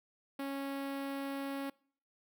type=tone with notch filter; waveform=sawtooth; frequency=275.8 Hz; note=C#4; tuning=9 cents flat; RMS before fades=-39 dBFS; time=0.39-1.7 s; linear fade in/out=5 ms; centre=6700 Hz; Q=0.8; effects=noise-tail reverb RT60 0.5 s tail -24 dB re dry